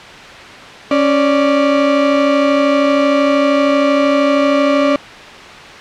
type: tone pair together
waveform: 35% pulse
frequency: 277.2 / 587.3 Hz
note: C#4 / D5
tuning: 0 / 0 cents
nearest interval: octave + minor second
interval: 1300 cents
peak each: -11 dBFS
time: 0.91-4.96 s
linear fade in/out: 2 ms
effects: white hiss -32 dBFS RMS until 5.8 s + low-pass 3000 Hz 12 dB/octave